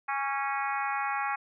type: harmonic tone with a mistuned harmonic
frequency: 274.9 Hz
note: C#4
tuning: 14 cents flat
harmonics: 3 / 4 / 5 / 6 / 7 / 8 / 9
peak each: -32 / -34 / -36 / -38 / -39 / -40 / -41 dBFS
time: 0.08-1.36 s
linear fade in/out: 10 ms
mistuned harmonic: 4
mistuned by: +26 cents
effects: none